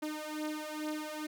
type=beating tone pair; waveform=sawtooth; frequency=304.3 / 306.6 Hz; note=D#4 / D#4; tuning=-38 / -25 cents; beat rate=2.3 Hz; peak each=-36 / -35 dBFS; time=0.02-1.27 s; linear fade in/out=10 ms; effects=none